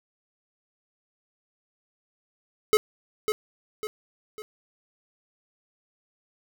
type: tone with echo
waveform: square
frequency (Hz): 428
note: A4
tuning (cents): -48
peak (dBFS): -16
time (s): 2.73-2.77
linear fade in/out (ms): 0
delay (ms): 550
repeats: 3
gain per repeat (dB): -7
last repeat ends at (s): 4.42
effects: none